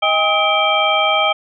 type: tone cluster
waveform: sine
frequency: 630 / 808 / 1266 / 2335 / 3176 Hz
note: D#5 / G#5 / D#6 / D7 / G7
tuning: +21 / -48 / +30 / -11 / +22 cents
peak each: -19 dBFS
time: 0.02-1.33 s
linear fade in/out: 10 ms
effects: none